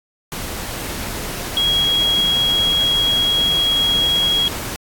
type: tone in noise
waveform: sine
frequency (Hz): 3300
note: G#7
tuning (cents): -12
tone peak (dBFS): -14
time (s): 1.57-4.48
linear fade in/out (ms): 0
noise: pink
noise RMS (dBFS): -27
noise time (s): 0.32-4.76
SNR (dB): +10
effects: AAC 64 kbps